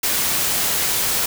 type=noise; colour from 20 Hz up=white; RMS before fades=-20 dBFS; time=0.03-1.26 s; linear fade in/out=5 ms; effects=none